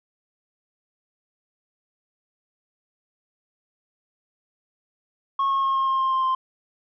sine tone with pitch steps, 1093 / 1086.1 / 1079.2 / 1072.4 / 1065.6 / 1058.8 / 1052.1 / 1045.5 Hz, C#6 / C#6 / C#6 / C6 / C6 / C6 / C6 / C6, -25 / -36 / -47 / +42 / +31 / +20 / +9 / -2 cents, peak -17 dBFS, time 5.39-6.35 s, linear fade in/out 5 ms, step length 120 ms, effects tanh soft clip ceiling -18 dBFS

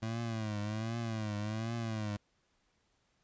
25% pulse tone with vibrato, 110 Hz, A2, in tune, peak -31 dBFS, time 0.02-2.17 s, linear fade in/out 10 ms, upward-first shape triangle, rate 1.3 Hz, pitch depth 120 cents each way, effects pink hiss -75 dBFS RMS until 3.23 s + resampled to 16000 Hz

